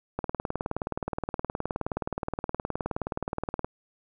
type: click train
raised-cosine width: 1 ms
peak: -15 dBFS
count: 67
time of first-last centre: 0.19-3.645 s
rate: 19.1 Hz
effects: none